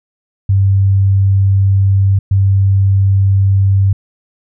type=tone bursts at uneven times; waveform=sine; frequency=97.6 Hz; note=G2; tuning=7 cents flat; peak=-7 dBFS; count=2; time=0.49-2.19 / 2.31-3.93 s; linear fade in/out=5 ms; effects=none